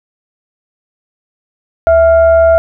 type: tone with frequency modulation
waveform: sine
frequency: 659.3 Hz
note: E5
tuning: in tune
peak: -4 dBFS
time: 1.87-2.58 s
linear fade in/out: 0 ms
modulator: 734 Hz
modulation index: 0.39
effects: none